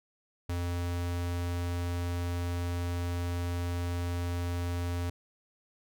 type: tone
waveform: square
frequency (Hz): 87.31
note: F2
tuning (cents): 0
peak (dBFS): -31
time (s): 0.49-5.1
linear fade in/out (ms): 5
effects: none